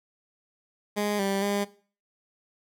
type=tone with pitch steps; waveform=15% pulse; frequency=207 / 196.4 / 202.3 Hz; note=G#3 / G3 / G#3; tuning=-5 / +4 / -45 cents; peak=-19 dBFS; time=0.96-1.65 s; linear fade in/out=20 ms; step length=230 ms; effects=noise-tail reverb RT60 0.4 s tail -18 dB re dry